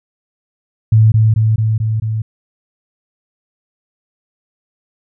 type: tone with echo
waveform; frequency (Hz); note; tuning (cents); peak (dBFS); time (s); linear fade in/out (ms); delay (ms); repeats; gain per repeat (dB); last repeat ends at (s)
sine; 110; A2; 0; -5; 0.92-1.12; 5; 220; 5; -2; 2.22
effects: none